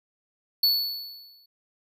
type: tone with exponential decay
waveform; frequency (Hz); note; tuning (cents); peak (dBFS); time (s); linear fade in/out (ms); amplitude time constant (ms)
square; 4435; C#8; 0; -17; 0.63-1.46; 5; 180
effects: none